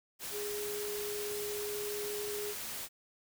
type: tone in noise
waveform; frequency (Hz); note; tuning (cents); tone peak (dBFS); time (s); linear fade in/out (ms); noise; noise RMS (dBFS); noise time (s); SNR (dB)
sine; 414.6; G#4; -3; -37; 0.31-2.55; 50; white; -41; 0.19-2.89; +1
effects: none